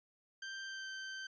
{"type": "tone with pitch glide", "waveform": "sawtooth", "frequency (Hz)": [1571, 1553], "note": ["G6", "G6"], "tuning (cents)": [3, -17], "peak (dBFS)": -39, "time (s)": [0.42, 1.27], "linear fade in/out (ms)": 5, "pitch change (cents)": -20, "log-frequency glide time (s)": [0.66, 0.89], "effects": ["resampled to 16000 Hz"]}